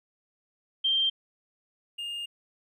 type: tone pair in turn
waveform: sine / triangle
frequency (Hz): 3161 / 2825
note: G7 / F7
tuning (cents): +14 / +19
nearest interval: major second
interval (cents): 195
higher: first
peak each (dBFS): -22 / -31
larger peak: first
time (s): 0.84-1.1 / 1.98-2.26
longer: second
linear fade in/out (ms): 10
effects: none